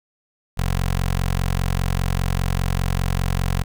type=tone with notch filter; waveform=15% pulse; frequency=45 Hz; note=F#1; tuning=47 cents flat; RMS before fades=-21 dBFS; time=0.57-3.64 s; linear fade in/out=20 ms; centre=340 Hz; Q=0.87; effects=none